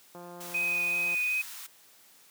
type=click train; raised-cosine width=1 ms; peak=-32 dBFS; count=175; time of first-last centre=0.15-1.144 s; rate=175 Hz
type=high-pass noise; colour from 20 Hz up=white; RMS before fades=-43 dBFS; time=0.4-1.67 s; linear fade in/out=10 ms; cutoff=940 Hz; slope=24 dB/octave
type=tone with vibrato; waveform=sine; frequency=2500 Hz; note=D#7; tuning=8 cents sharp; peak=-26 dBFS; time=0.54-1.42 s; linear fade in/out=10 ms; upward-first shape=sine; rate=2.6 Hz; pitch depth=13 cents each way
effects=white hiss -58 dBFS RMS until 2.3 s + high-pass 150 Hz 12 dB/octave